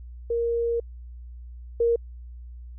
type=tone pair in turn; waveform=sine; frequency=467.6 / 467.6 Hz; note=A#4 / A#4; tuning=+5 / +5 cents; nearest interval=unison; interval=0 cents; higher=neither; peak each=-22 / -18 dBFS; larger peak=second; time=0.3-0.8 / 1.8-1.96 s; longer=first; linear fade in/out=5 ms; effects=added 60 Hz sine -38 dBFS peak until 2.78 s